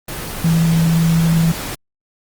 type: tone in noise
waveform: sine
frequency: 164.81 Hz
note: E3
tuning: in tune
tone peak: -11 dBFS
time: 0.44-1.52 s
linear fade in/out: 5 ms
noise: pink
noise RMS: -26 dBFS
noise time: 0.08-1.75 s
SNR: +12 dB
effects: Opus 24 kbps